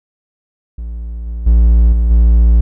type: tone with level steps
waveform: triangle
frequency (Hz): 57.2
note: A#1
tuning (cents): -32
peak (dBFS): -19 / -17 / -3 / -7 / -3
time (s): 0.78-2.61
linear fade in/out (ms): 5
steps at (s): 1.26 / 1.46 / 1.92 / 2.1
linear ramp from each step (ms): 10
effects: none